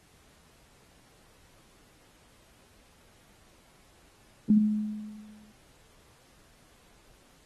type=tone with exponential decay; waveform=sine; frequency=212.3 Hz; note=G#3; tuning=38 cents sharp; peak=-16 dBFS; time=4.5-5.52 s; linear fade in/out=2 ms; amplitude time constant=220 ms; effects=pink hiss -61 dBFS RMS until 7.45 s + AAC 32 kbps